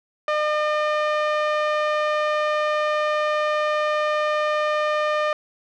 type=tone with low-pass filter; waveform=5% pulse; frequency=605 Hz; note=D#5; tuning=49 cents flat; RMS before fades=-22 dBFS; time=0.28-5.33 s; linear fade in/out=2 ms; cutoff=1200 Hz; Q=0.76; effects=none